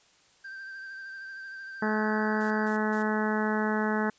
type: tone with vibrato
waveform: triangle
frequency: 1568 Hz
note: G6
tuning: in tune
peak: -37 dBFS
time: 0.44-2.68 s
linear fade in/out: 10 ms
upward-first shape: sine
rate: 13 Hz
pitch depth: 26 cents each way
type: harmonic tone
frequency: 214.6 Hz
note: A3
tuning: 43 cents flat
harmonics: 1 / 2 / 3 / 4 / 5 / 6 / 7 / 8 / 9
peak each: -28 / -32 / -37 / -34 / -38 / -39 / -35 / -36 / -42 dBFS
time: 1.82-4.1 s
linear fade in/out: 5 ms
type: noise bursts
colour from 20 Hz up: blue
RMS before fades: -47 dBFS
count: 3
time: 2.4-3.03 s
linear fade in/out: 10 ms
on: 110 ms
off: 150 ms
effects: white hiss -62 dBFS RMS until 4.18 s + resampled to 16000 Hz